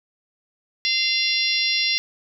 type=harmonic tone; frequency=692 Hz; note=F5; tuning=16 cents flat; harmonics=3 / 4 / 5 / 6 / 7 / 8; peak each=-26 / -26 / -26 / -26 / -26 / -26 dBFS; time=0.85-1.98 s; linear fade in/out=0 ms; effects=none